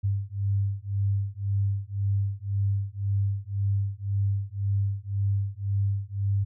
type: beating tone pair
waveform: sine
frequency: 98.6 / 100.5 Hz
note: G2 / G2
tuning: +11 / +44 cents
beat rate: 1.9 Hz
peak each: -27 dBFS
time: 0.03-6.45 s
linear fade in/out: 20 ms
effects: none